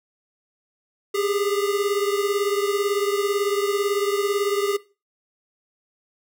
square beating tone pair, 400.2 / 418.2 Hz, G4 / G#4, +36 / +12 cents, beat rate 18 Hz, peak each -23 / -26 dBFS, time 1.14-4.77 s, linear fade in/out 10 ms, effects noise-tail reverb RT60 0.3 s tail -18 dB re dry

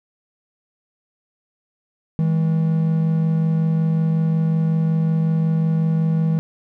triangle tone pair together, 161.36 / 206.8 Hz, E3 / G#3, -37 / -7 cents, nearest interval major third, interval 430 cents, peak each -14 / -24 dBFS, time 2.19-6.39 s, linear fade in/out 0 ms, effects none

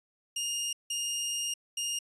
20% pulse tone bursts at uneven times, 2832 Hz, F7, 23 cents sharp, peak -26 dBFS, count 3, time 0.36-0.73 / 0.9-1.54 / 1.77-1.99 s, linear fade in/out 5 ms, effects resampled to 24000 Hz

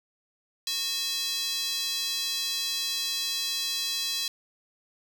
square tone with high-pass filter, 367.6 Hz, F#4, 11 cents flat, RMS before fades -30 dBFS, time 0.67-4.28 s, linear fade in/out 2 ms, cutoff 4000 Hz, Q 2.8, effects none

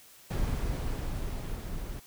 brown noise with level ramp, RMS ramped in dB -29 to -38 dBFS, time 0.3-2 s, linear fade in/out 10 ms, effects white hiss -55 dBFS RMS until 2.06 s

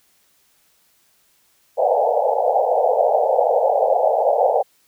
pink band-pass noise, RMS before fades -17 dBFS, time 1.77-4.63 s, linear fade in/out 20 ms, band 470 to 840 Hz, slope 96 dB/octave, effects white hiss -60 dBFS RMS until 4.87 s

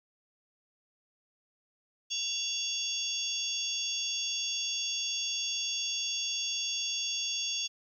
harmonic tone with a mistuned harmonic, 924 Hz, A#5, 16 cents flat, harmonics 3 / 4 / 5 / 6 / 7, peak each -38 / -35 / -38 / -40 / -37 dBFS, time 2.1-7.68 s, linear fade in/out 20 ms, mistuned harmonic 4, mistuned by -140 cents, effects 11-bit

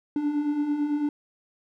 triangle beating tone pair, 286.2 / 295.2 Hz, D4 / D4, -45 / +9 cents, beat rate 9 Hz, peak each -30 / -22 dBFS, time 0.16-1.09 s, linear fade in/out 2 ms, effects none

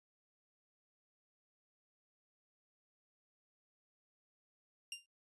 sawtooth tone with exponential decay, 2793 Hz, F7, 1 cent flat, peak -35 dBFS, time 4.92-5.06 s, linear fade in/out 2 ms, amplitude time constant 30 ms, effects noise-tail reverb RT60 0.1 s tail -19 dB re dry + resampled to 24000 Hz

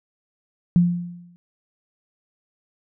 sine tone with exponential decay, 174.61 Hz, F3, in tune, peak -10 dBFS, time 0.76-1.36 s, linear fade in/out 0 ms, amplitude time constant 130 ms, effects none

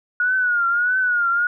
sine tone with vibrato, 1448 Hz, F#6, 38 cents flat, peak -16 dBFS, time 0.2-1.47 s, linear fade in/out 2 ms, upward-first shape triangle, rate 1.6 Hz, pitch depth 100 cents each way, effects none

